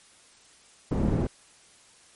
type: low-pass noise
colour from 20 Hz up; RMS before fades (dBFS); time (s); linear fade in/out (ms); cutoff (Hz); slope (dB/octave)
white; -25; 0.91-1.27; 5; 250; 12
effects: white hiss -56 dBFS RMS until 2.15 s + MP3 48 kbps